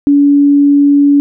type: tone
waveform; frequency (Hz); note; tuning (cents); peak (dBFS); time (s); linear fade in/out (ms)
sine; 285.1; C#4; +49; -4; 0.07-1.2; 0
effects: none